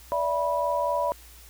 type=tone cluster; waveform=sine; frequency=580 / 664 / 978 Hz; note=D5 / E5 / B5; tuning=-22 / +12 / -17 cents; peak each=-27 / -30 / -26 dBFS; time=0.12-1.12 s; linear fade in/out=0 ms; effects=added 59 Hz sine -49 dBFS peak until 1.49 s + white hiss -51 dBFS RMS until 1.49 s